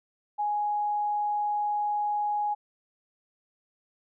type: tone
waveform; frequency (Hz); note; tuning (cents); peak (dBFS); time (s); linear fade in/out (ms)
sine; 832; G#5; +3; -25; 0.38-2.55; 20
effects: none